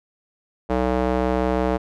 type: tone with band-pass filter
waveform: square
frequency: 63 Hz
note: B1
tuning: 35 cents sharp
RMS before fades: -21 dBFS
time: 0.69-1.78 s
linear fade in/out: 20 ms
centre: 560 Hz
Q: 1.1
effects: none